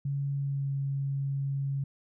sine tone with pitch glide, 140 to 138.15 Hz, C#3 to C#3, +18 to -6 cents, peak -28 dBFS, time 0.05-1.84 s, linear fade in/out 5 ms, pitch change -24 cents, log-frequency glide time 0.33-0.72 s, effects none

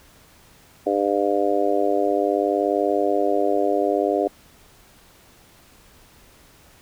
harmonic tone, 100.6 Hz, G2, 45 cents sharp, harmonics 3 / 4 / 5 / 6 / 7, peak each -25 / -23 / -25 / -24 / -25 dBFS, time 0.86-4.28 s, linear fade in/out 10 ms, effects pink hiss -52 dBFS RMS until 6.81 s

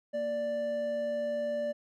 triangle tone pair together, 233.1 / 587.3 Hz, A#3 / D5, 0 / 0 cents, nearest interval octave + major third, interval 1600 cents, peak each -39 / -28 dBFS, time 0.13-1.73 s, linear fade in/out 20 ms, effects none

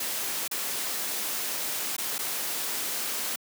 white noise with dropouts, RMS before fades -31 dBFS, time 0-3.36 s, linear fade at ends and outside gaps 5 ms, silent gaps 0.479-0.512 / 1.966-1.981 / 2.182-2.189 s, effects high-pass 200 Hz 12 dB/octave

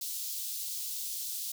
white high-pass noise, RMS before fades -37 dBFS, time 0.01-1.52 s, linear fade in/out 5 ms, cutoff 3700 Hz, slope 24 dB/octave, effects none

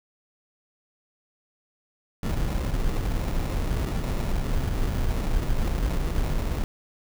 brown noise with sample-and-hold, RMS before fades -25 dBFS, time 2.23-6.64 s, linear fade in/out 2 ms, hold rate 1575 Hz, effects none

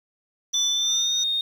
sine tone with tremolo, 5920 Hz, F#8, in tune, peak -22 dBFS, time 0.53-1.24 s, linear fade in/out 10 ms, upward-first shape sine, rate 3 Hz, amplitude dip 50%
sine tone with pitch glide, 3522 to 3691 Hz, A7 to A#7, +1 to -18 cents, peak -21 dBFS, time 0.54-1.41 s, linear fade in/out 2 ms, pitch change +81 cents, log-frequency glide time 0.73-1.14 s
effects tanh soft clip ceiling -13 dBFS + 8-bit

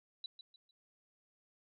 sine tone with echo, 3951 Hz, B7, in tune, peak -40 dBFS, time 0.24-0.26 s, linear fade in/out 2 ms, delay 150 ms, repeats 3, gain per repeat -10 dB, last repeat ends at 0.71 s, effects none

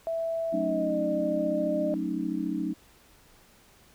sine tone with pitch glide, 659.3 to 604.6 Hz, E5 to D#5, 0 to -50 cents, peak -27 dBFS, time 0.07-1.94 s, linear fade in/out 0 ms, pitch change -150 cents, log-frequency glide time 0.56-0.99 s
sine chord, D# half-diminished seventh, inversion first, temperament equal, 185 / 220 / 277.2 / 311.1 Hz, F#3 / A3 / C#4 / D#4, 0 / 0 / 0 / 0 cents, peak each -34 / -35 / -33 / -31 dBFS, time 0.52-2.74 s, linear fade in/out 20 ms
effects pink hiss -58 dBFS RMS until 3.94 s

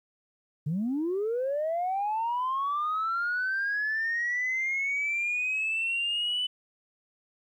sine linear sweep, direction up, 138.59 to 3005 Hz, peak -25 dBFS, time 0.66-6.47 s, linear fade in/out 10 ms, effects tanh soft clip ceiling -23 dBFS + 11-bit

